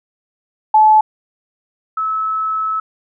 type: tone pair in turn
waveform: sine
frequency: 863 / 1298.9 Hz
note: A5 / E6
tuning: -34 / -26 cents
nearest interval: perfect fifth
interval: 708 cents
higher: second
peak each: -6 / -16 dBFS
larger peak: first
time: 0.74-1.01 / 1.97-2.8 s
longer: second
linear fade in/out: 5 ms
effects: none